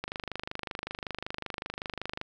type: click train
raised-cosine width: 0.3 ms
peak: -18 dBFS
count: 56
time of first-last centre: 0.04-2.214 s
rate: 25.3 Hz
effects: none